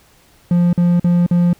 triangle tone bursts, 174.61 Hz, F3, in tune, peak -8 dBFS, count 4, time 0.51-1.531 s, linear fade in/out 2 ms, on 220 ms, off 47 ms, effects pink hiss -51 dBFS RMS until 1.59 s

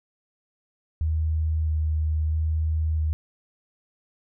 sine tone with vibrato, 78.3 Hz, D#2, 11 cents sharp, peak -21 dBFS, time 1.01-3.13 s, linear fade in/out 0 ms, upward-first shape square, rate 0.76 Hz, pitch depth 12 cents each way, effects none

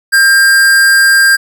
square tone with amplitude modulation, 1598 Hz, G6, 33 cents sharp, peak -4 dBFS, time 0.12-1.37 s, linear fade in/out 20 ms, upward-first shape sine, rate 275 Hz, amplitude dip 25%, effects none

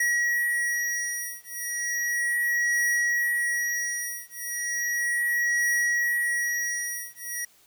square beating tone pair, 1913 / 1913.35 Hz, A#6 / A#6, +44 / +45 cents, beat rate 0.35 Hz, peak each -28 dBFS, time 0-7.45 s, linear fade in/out 5 ms, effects white hiss -59 dBFS RMS until 7.66 s

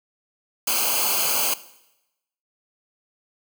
white noise with comb filter, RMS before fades -22 dBFS, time 0.67-1.54 s, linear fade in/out 5 ms, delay 0.54 ms, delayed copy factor -1, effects noise-tail reverb RT60 0.9 s tail -17 dB re dry

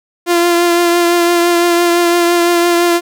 sawtooth tone with vibrato, 345.5 Hz, F4, 19 cents flat, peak -5 dBFS, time 0.26-3.01 s, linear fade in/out 50 ms, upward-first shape triangle, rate 5.9 Hz, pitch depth 23 cents each way, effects none

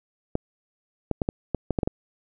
clicks, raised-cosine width 2 ms, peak -10 dBFS, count 9, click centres 0.354 / 1.113 / 1.218 / 1.289 / 1.547 / 1.707 / 1.788 / 1.832 / 1.875 s, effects none

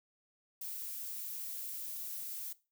violet noise, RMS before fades -42 dBFS, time 0.61-2.53 s, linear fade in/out 5 ms, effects noise-tail reverb RT60 0.3 s tail -19 dB re dry

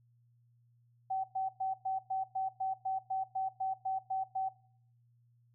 sine tone bursts, 764 Hz, G5, 45 cents flat, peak -31 dBFS, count 14, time 1.1-4.49 s, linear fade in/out 10 ms, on 140 ms, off 110 ms, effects noise-tail reverb RT60 0.6 s tail -20 dB re dry + added 119 Hz sine -65 dBFS peak until 5.54 s

